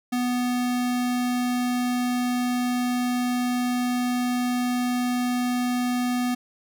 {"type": "tone", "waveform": "square", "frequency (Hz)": 246.9, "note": "B3", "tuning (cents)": 0, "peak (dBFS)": -23, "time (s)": [0.12, 6.35], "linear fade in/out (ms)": 10, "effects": []}